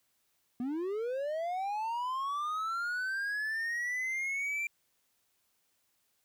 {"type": "linear sweep", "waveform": "triangle", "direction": "up", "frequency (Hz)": [235.7, 2368], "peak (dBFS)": -30, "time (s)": [0.6, 4.67], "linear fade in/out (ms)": 2, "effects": ["white hiss -75 dBFS RMS until 6.24 s"]}